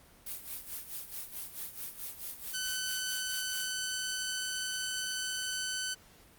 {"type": "noise with tremolo", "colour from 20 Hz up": "blue", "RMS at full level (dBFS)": -39, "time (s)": [0.26, 3.72], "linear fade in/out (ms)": 5, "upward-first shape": "sine", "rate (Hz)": 4.6, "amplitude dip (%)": 75}
{"type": "tone", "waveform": "10% pulse", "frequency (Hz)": 1513, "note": "F#6", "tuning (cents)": 38, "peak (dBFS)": -25, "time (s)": [2.53, 5.95], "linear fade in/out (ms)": 20}
{"effects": ["pink hiss -59 dBFS RMS until 6.38 s", "Opus 32 kbps"]}